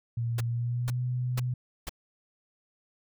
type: tone with pitch glide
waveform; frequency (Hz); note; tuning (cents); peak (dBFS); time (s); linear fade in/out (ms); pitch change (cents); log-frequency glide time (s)
sine; 117.1 to 124.78; A#2 to B2; +8 to +18; -27; 0.17-1.54; 5; +110; 0.45-1.02
type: noise bursts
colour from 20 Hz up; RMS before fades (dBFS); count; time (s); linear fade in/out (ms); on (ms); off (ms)
pink; -35; 4; 0.38-1.894; 5; 26; 470
effects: none